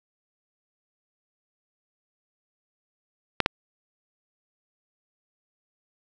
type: clicks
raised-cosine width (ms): 0.3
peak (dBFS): -3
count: 2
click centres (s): 3.403 / 3.461
effects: none